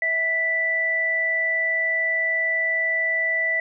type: tone pair together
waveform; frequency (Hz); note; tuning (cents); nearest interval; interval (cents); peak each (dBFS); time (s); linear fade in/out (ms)
sine; 651.5 / 1975.5; E5 / B6; -20 / 0; octave + perfect fifth; 1920; -30 / -20; 0.02-3.6; 2
effects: none